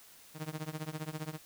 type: tone with tremolo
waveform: sawtooth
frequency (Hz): 155.56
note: D#3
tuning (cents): 0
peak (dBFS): -30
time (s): 0.34-1.39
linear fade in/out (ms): 50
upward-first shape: triangle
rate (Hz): 15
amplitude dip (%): 100
effects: white hiss -57 dBFS RMS until 1.45 s